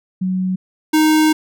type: tone pair in turn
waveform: sine / square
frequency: 185.8 / 310.7 Hz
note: F#3 / D#4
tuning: +7 / -2 cents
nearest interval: major sixth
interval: 891 cents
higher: second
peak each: -16 / -11 dBFS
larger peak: second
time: 0.21-0.56 / 0.93-1.33 s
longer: second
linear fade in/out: 10 ms
effects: none